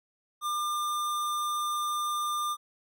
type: tone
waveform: square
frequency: 1199 Hz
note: D6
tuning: 36 cents sharp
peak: -29 dBFS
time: 0.41-2.57 s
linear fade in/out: 50 ms
effects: none